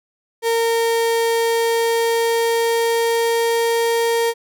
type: tone with pitch glide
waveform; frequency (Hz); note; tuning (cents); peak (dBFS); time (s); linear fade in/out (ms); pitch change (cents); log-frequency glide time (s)
35% pulse; 460 to 463.2; A#4 to A#4; -23 to -11; -14; 0.42-4.34; 50; +12; 1.28-4
effects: none